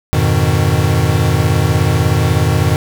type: chord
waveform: square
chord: F half-diminished seventh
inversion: none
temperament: equal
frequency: 87.31 / 103.83 / 123.47 / 155.56 Hz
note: F2 / Ab2 / Cb3 / Eb3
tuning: 0 / 0 / 0 / 0 cents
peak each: -17 dBFS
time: 0.13-2.76 s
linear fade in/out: 0 ms
effects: none